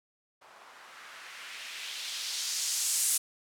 violet noise with low-pass filter sweep, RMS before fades -35 dBFS, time 0.41-3.18 s, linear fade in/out 10 ms, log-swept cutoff 830 to 9500 Hz, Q 1.4, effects none

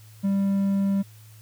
triangle tone, 196.9 Hz, G3, 8 cents sharp, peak -18 dBFS, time 0.23-1.03 s, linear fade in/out 20 ms, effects added 108 Hz sine -46 dBFS peak until 1.41 s + white hiss -55 dBFS RMS until 1.41 s

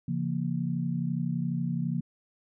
sine chord, Bb minor, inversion first, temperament equal with one note detuned, 138.59 / 170.53 / 233.1 Hz, Db3 / F3 / Bb3, 0 / -41 / 0 cents, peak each -32 / -30 / -33 dBFS, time 0.08-2.01 s, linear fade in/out 5 ms, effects none

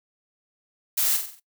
blue noise with echo, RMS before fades -23 dBFS, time 0.97-1.17 s, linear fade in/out 10 ms, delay 46 ms, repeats 5, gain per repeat -6 dB, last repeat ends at 1.4 s, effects noise-tail reverb RT60 0.1 s tail -18 dB re dry

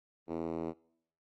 5% pulse tone with band-pass filter, 82.41 Hz, E2, in tune, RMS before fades -37 dBFS, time 0.27-0.74 s, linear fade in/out 50 ms, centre 320 Hz, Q 1.3, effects noise-tail reverb RT60 0.7 s tail -24 dB re dry + Opus 24 kbps

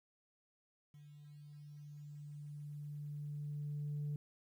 sine tone with level ramp, 146.83 Hz, D3, in tune, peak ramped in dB -55 to -35 dBFS, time 0.94-4.16 s, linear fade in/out 2 ms, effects tanh soft clip ceiling -35 dBFS + 12-bit

